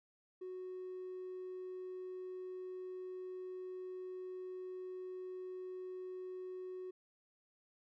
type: tone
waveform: triangle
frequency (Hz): 369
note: F#4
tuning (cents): -5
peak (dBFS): -40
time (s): 0.41-6.91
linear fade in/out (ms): 10
effects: tanh soft clip ceiling -39 dBFS